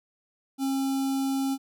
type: tone with notch filter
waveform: square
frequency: 270 Hz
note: C#4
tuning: 45 cents flat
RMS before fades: -27 dBFS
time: 0.58-1.58 s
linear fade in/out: 50 ms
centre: 1900 Hz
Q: 0.77
effects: none